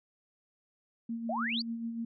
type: tone with tremolo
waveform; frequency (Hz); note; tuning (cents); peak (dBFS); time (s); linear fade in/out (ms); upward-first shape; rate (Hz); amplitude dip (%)
sine; 230.5; A#3; -19; -32; 1.09-2.05; 5; sine; 6.8; 45
type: exponential sweep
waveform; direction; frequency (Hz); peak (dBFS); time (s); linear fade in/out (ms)
sine; up; 586 to 4835; -31; 1.29-1.62; 5
effects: none